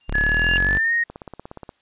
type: tone with exponential growth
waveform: sine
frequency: 2794 Hz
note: F7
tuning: in tune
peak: -19 dBFS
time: 0.01-0.57 s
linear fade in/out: 0 ms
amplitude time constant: 120 ms
type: linear sweep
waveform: sawtooth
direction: up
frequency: 32.7 to 50.3 Hz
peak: -19 dBFS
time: 0.08-0.79 s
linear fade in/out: 20 ms
type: tone with pitch glide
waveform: sine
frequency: 1700 to 1864.6 Hz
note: G#6 to A#6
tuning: +40 to 0 cents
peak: -17 dBFS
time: 0.14-1.04 s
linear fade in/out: 10 ms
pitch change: +160 cents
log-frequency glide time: 0.64-0.93 s
type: click train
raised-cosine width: 1 ms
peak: -21 dBFS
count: 11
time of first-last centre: 1.1-1.692 s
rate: 16.9 Hz
effects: white hiss -64 dBFS RMS until 1.81 s + resampled to 8000 Hz